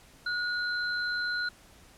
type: tone pair together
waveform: sine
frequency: 1449 / 4098 Hz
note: F#6 / C8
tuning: -37 / -37 cents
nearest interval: octave + tritone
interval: 1800 cents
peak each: -29 / -36 dBFS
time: 0.26-1.49 s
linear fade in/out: 5 ms
effects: pink hiss -56 dBFS RMS until 1.97 s + low-pass 12000 Hz 12 dB/octave